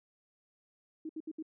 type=tone bursts; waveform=sine; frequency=316 Hz; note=D#4; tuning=27 cents sharp; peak=-37 dBFS; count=4; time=1.05-1.426 s; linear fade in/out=5 ms; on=43 ms; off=68 ms; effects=none